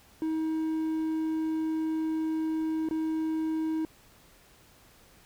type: tone with dropouts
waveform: triangle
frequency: 317.4 Hz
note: D#4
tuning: 35 cents sharp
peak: -25 dBFS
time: 0.22-3.85 s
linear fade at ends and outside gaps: 1 ms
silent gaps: 2.888-2.91 s
effects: pink hiss -58 dBFS RMS until 5.25 s